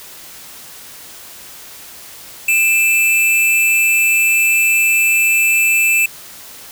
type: tone pair together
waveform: square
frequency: 2400 / 2639 Hz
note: D7 / E7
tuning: +37 / +1 cents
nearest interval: major second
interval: 164 cents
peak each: -20 / -12 dBFS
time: 2.48-6.06 s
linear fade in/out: 5 ms
effects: white hiss -36 dBFS RMS until 6.71 s